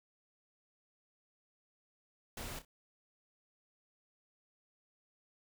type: noise with echo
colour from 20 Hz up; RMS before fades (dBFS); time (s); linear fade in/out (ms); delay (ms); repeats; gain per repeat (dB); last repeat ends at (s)
pink; -44; 2.37-2.59; 2; 30; 2; -11; 2.65
effects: none